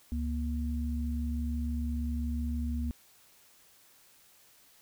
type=tone pair together; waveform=sine; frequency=70.6 / 237.7 Hz; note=C#2 / A#3; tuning=+32 / +34 cents; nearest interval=octave + major sixth; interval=2102 cents; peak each=-31 / -35 dBFS; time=0.12-2.91 s; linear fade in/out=0 ms; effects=white hiss -61 dBFS RMS until 4.81 s